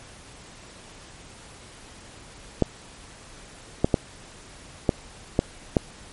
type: clicks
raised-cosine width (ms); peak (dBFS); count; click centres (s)
2; -4; 6; 2.623 / 3.845 / 3.942 / 4.892 / 5.391 / 5.768
effects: pink hiss -46 dBFS RMS until 6.12 s + MP3 48 kbps